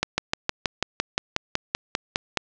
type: slowing click train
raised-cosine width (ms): 0.2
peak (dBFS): -4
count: 14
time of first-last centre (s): 0.03-2.373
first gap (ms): 150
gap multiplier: 1.03
effects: low-pass 7000 Hz 12 dB/octave